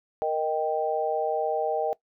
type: chord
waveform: sine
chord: Eb major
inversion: second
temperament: equal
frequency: 466.2 / 622.3 / 784 Hz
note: Bb4 / Eb5 / G5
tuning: 0 / 0 / 0 cents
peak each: -28 dBFS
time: 0.22-1.93 s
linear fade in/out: 0 ms
effects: noise-tail reverb RT60 0.1 s tail -20 dB re dry